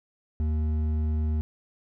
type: tone with hard clipping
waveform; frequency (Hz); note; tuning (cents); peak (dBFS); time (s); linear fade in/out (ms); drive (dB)
triangle; 77.4; D#2; -9; -25; 0.4-1.41; 0; 11
effects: none